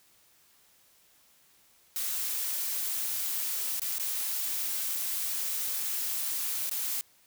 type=noise with dropouts; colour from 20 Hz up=blue; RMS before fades=-32 dBFS; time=1.96-7.01 s; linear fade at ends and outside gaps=0 ms; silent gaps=3.796-3.818 / 3.983-3.997 / 6.695-6.713 s; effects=white hiss -63 dBFS RMS until 7.26 s